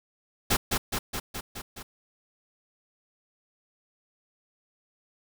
pink noise with echo, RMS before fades -23 dBFS, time 0.5-0.57 s, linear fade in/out 10 ms, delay 210 ms, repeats 6, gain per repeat -3 dB, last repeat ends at 1.83 s, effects none

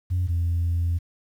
sine tone pair in turn, 90.1 / 85.33 Hz, F#2 / F2, -45 / -40 cents, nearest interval minor second, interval 95 cents, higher first, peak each -19 / -19 dBFS, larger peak neither, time 0.1-0.28 / 0.28-0.99 s, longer second, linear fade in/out 20 ms, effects tanh soft clip ceiling -18 dBFS + 9-bit

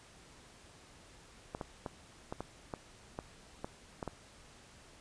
clicks, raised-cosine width 1 ms, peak -24 dBFS, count 10, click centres 1.549 / 1.612 / 1.862 / 2.325 / 2.406 / 2.738 / 3.189 / 3.645 / 4.028 / 4.077 s, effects pink hiss -58 dBFS RMS until 5 s + resampled to 22050 Hz

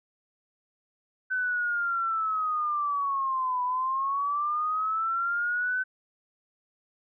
sine linear two-way sweep, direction down then up, 1522 to 987.8 to 1522 Hz, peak -25 dBFS, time 1.3-5.84 s, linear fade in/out 20 ms, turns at 3.63 s, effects none

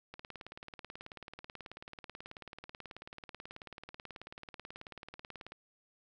click train, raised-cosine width 0.3 ms, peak -30 dBFS, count 100, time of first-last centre 0.14-5.52 s, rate 18.4 Hz, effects none

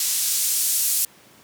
blue noise with band-pass filter sweep, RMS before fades -22 dBFS, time 0-1.05 s, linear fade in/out 2 ms, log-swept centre 5900 to 8900 Hz, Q 0.73, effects pink hiss -51 dBFS RMS until 1.43 s + high-pass 150 Hz 12 dB/octave

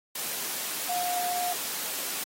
sine tone in noise, 716 Hz, F5, 43 cents sharp, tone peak -28 dBFS, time 0.89-1.53 s, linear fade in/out 5 ms, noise white, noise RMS -33 dBFS, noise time 0.15-2.24 s, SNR +2 dB, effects high-pass 200 Hz 12 dB/octave + AAC 48 kbps

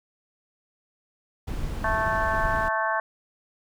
brown noise, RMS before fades -30 dBFS, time 1.47-2.69 s, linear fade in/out 10 ms
harmonic tone, 219.9 Hz, A3, 1 cent flat, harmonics 3 / 4 / 5 / 6 / 7 / 8, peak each -29 / -29 / -28 / -41 / -29 / -32 dBFS, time 1.84-3 s, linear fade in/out 2 ms
effects none

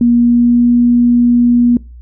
sine tone with pitch glide, 238.2 to 240.7 Hz, A#3 to B3, +38 to -44 cents, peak -6 dBFS, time 0.01-1.77 s, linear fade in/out 2 ms, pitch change +18 cents, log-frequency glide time 0.12-0.71 s, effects noise-tail reverb RT60 0.3 s tail -23 dB re dry + added 60 Hz sine -31 dBFS peak until 2.01 s

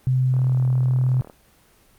sine tone with pitch glide, 128.7 to 127.66 Hz, C3 to C3, -28 to -42 cents, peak -16 dBFS, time 0.07-1.21 s, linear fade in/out 0 ms, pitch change -14 cents, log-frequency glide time 0.32-0.66 s
click train, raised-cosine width 1 ms, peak -26 dBFS, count 38, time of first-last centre 0.34-1.299 s, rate 38.6 Hz
effects pink hiss -56 dBFS RMS until 1.98 s + Opus 24 kbps

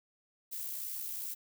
violet noise with amplitude modulation, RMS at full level -38 dBFS, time 0.51-1.35 s, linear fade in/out 20 ms, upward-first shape sine, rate 62.2 Hz, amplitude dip 35%, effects none

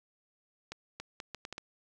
accelerating click train, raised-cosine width 0.2 ms, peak -23 dBFS, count 7, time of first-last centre 0.72-1.581 s, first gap 280 ms, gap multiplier 0.72, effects none

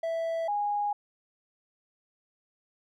triangle / sine tone pair in turn, 659.3 / 823.7 Hz, E5 / G#5, 0 / -14 cents, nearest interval major third, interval 386 cents, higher second, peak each -26 dBFS, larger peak neither, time 0.03-0.48 / 0.48-0.93 s, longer neither, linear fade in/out 5 ms, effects none

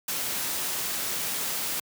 white noise, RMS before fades -30 dBFS, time 0.08-1.8 s, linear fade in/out 5 ms, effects high-pass 100 Hz 12 dB/octave

